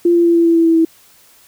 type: tone with pitch steps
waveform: sine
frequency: 345.1 / 342.3 / 339.6 / 336.8 / 334.1 / 331.4 / 328.8 / 326.1 Hz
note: F4 / F4 / F4 / E4 / E4 / E4 / E4 / E4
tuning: -21 / -35 / -48 / +37 / +23 / +9 / -4 / -19 cents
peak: -8 dBFS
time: 0.05-0.85 s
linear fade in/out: 5 ms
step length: 100 ms
effects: white hiss -48 dBFS RMS until 1.47 s